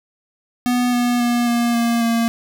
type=tone with pitch steps; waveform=square; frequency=246.2 / 243.1 / 240 / 237 / 234 / 231 Hz; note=B3 / B3 / B3 / A#3 / A#3 / A#3; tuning=-5 / -27 / -49 / +29 / +7 / -16 cents; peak=-16 dBFS; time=0.66-2.28 s; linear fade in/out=0 ms; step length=270 ms; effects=none